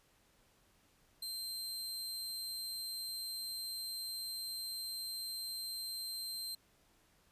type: tone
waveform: sawtooth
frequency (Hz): 4138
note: C8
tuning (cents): -20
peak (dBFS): -37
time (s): 1.22-6.55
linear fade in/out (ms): 5
effects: pink hiss -70 dBFS RMS until 7.31 s + resampled to 32000 Hz